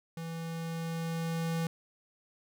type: tone with level ramp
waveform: square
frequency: 165 Hz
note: E3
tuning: 2 cents sharp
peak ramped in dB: -38 to -30 dBFS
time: 0.17-1.67 s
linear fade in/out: 2 ms
effects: none